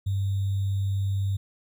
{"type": "tone with sample-and-hold", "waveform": "sine", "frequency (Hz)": 98, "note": "G2", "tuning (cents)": 0, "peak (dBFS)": -23, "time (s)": [0.06, 1.37], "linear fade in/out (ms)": 10, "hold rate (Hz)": 3675, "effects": []}